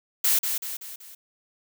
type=noise with echo; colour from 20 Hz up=blue; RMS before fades=-21 dBFS; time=0.24-0.39 s; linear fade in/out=5 ms; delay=190 ms; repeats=4; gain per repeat=-6 dB; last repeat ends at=1.15 s; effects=none